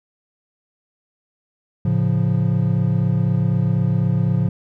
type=chord; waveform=triangle; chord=A augmented; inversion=none; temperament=equal with one note detuned; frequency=110.57 / 138.59 / 174.61 Hz; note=A2 / C#3 / E#3; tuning=+9 / 0 / 0 cents; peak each=-18 dBFS; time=1.85-4.49 s; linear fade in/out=5 ms; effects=none